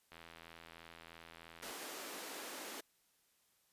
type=click train; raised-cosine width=0.3 ms; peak=-37 dBFS; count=133; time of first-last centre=0.12-1.708 s; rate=83.1 Hz
type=high-pass noise; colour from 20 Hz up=pink; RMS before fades=-47 dBFS; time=1.62-2.81 s; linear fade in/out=10 ms; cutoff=280 Hz; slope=24 dB/octave
effects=white hiss -75 dBFS RMS until 3.72 s + resampled to 32000 Hz